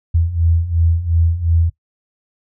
sine beating tone pair, 81.6 / 84.4 Hz, E2 / E2, -17 / +41 cents, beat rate 2.8 Hz, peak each -18 / -14 dBFS, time 0.14-1.7 s, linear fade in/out 10 ms, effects noise-tail reverb RT60 0.1 s tail -19 dB re dry

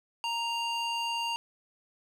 square tone with band-pass filter, 932.3 Hz, A#5, in tune, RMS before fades -32 dBFS, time 0.24-1.36 s, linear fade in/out 0 ms, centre 2700 Hz, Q 0.99, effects none

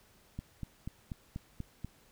click train, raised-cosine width 5 ms, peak -26 dBFS, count 7, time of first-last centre 0.39-1.846 s, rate 4.12 Hz, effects pink hiss -64 dBFS RMS until 2.11 s

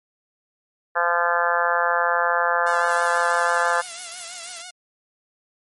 harmonic tone, 172.3 Hz, F3, 23 cents flat, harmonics 3 / 4 / 5 / 6 / 7 / 8 / 9 / 10, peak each -26 / -26 / -26 / -26 / -26 / -26 / -26 / -26 dBFS, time 0.95-3.82 s, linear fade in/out 20 ms
5% pulse tone with vibrato, 699 Hz, F5, 1 cent sharp, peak -24 dBFS, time 2.66-4.71 s, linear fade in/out 10 ms, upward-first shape triangle, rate 6.1 Hz, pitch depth 100 cents each way
blue noise, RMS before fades -34 dBFS, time 2.88-4.62 s, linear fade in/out 2 ms
effects MP3 48 kbps

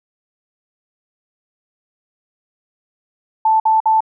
sine tone bursts, 880 Hz, A5, in tune, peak -10 dBFS, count 3, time 3.45-4.006 s, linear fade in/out 5 ms, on 150 ms, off 53 ms, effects none

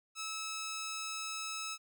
10% pulse tone, 1300 Hz, E6, 24 cents flat, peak -30 dBFS, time 0.15-1.78 s, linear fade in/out 50 ms, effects none

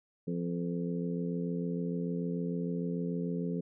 harmonic tone with a mistuned harmonic, 86.7 Hz, F2, 12 cents flat, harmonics 2 / 3 / 4 / 5 / 6, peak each -33 / -38 / -46 / -39 / -46 dBFS, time 0.27-3.61 s, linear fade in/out 10 ms, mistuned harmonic 6, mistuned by -41 cents, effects none

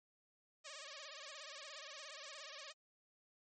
5% pulse tone with vibrato, 587.3 Hz, D5, in tune, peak -38 dBFS, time 0.64-2.73 s, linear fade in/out 20 ms, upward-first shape sine, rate 17 Hz, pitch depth 130 cents each way, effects MP3 32 kbps

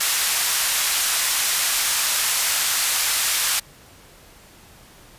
white band-pass noise, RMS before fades -21 dBFS, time 0-3.6 s, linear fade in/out 10 ms, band 1000 to 12000 Hz, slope 12 dB/octave, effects pink hiss -48 dBFS RMS until 5.18 s + resampled to 32000 Hz

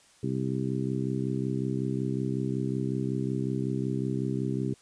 harmonic tone, 65.41 Hz, C2, in tune, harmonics 2 / 3 / 4 / 5 / 6, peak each -31 / -33 / -34 / -35 / -36 dBFS, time 0.23-4.74 s, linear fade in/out 5 ms, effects white hiss -59 dBFS RMS until 4.81 s + resampled to 22050 Hz

